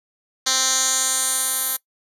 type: tone with band-pass filter sweep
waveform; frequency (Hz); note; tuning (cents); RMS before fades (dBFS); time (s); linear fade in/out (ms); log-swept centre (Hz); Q
10% pulse; 261.7; C4; 0; -21; 0.46-1.77; 10; 5300 to 12000; 2.5
effects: noise-tail reverb RT60 0.1 s tail -21 dB re dry